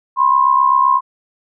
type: tone pair together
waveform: sine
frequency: 999.2 / 1067 Hz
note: B5 / C6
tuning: +20 / +34 cents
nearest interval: minor second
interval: 114 cents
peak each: -14 / -11 dBFS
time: 0.16-1.01 s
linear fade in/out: 50 ms
effects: none